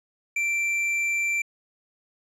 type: tone with tanh clipping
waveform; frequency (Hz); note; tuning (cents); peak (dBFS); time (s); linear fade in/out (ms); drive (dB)
sine; 2349; D7; 0; -24; 0.36-1.42; 5; 8
effects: low-pass 11000 Hz 12 dB/octave